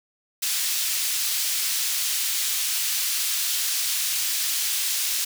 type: high-pass noise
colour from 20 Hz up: pink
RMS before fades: -25 dBFS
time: 0.42-5.25 s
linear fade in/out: 10 ms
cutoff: 3600 Hz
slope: 12 dB/octave
effects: none